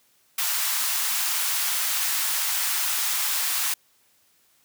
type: high-pass noise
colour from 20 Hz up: white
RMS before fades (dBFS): -25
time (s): 0.38-3.74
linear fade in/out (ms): 5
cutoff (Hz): 840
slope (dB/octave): 24
effects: white hiss -63 dBFS RMS until 4.64 s + high-pass 60 Hz 12 dB/octave